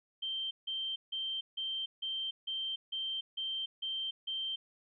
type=tone bursts; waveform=sine; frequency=3136 Hz; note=G7; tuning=in tune; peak=-34 dBFS; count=10; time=0.22-4.56 s; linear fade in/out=10 ms; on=290 ms; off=160 ms; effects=none